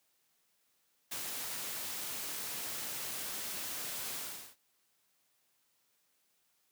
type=noise with ADSR envelope; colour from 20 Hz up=white; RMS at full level=-38 dBFS; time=1.11-4.56 s; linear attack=12 ms; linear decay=28 ms; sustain=-2 dB; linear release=380 ms; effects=white hiss -75 dBFS RMS until 6.71 s + high-pass 100 Hz 12 dB/octave